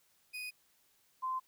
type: tone pair in turn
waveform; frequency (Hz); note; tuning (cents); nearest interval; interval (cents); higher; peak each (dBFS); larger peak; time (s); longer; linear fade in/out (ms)
35% pulse / sine; 2489 / 1036.3; D#7 / C6; 0 / -17; octave + minor third; 1517; first; -38 / -33; second; 0.33-0.51 / 1.22-1.4; neither; 20
effects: white hiss -71 dBFS RMS until 1.47 s